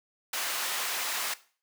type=high-pass noise; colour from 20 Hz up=pink; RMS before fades=-32 dBFS; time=0.33-1.34 s; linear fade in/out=5 ms; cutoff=1000 Hz; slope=12 dB/octave; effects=noise-tail reverb RT60 0.4 s tail -17 dB re dry